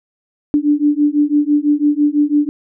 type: beating tone pair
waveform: sine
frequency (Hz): 291.1 / 297.1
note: D4 / D4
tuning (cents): -15 / +20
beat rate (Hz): 6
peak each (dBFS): -14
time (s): 0.54-2.49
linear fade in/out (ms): 0
effects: none